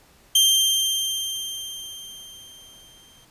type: tone with exponential decay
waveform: sawtooth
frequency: 3158 Hz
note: G7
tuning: 12 cents sharp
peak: -10 dBFS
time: 0.35-3.25 s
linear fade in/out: 5 ms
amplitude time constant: 630 ms
effects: pink hiss -55 dBFS RMS until 3.3 s + resampled to 32000 Hz